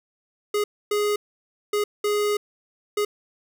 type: tone bursts at uneven times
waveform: square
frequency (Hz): 415.3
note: G#4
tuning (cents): 0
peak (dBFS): -21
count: 5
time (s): 0.54-0.64 / 0.91-1.16 / 1.73-1.84 / 2.04-2.37 / 2.97-3.05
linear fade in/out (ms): 5
effects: none